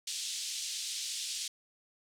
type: band-pass noise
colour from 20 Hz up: pink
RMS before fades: -38 dBFS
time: 0.07-1.48 s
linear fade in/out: 5 ms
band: 3300 to 8700 Hz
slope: 24 dB/octave
effects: none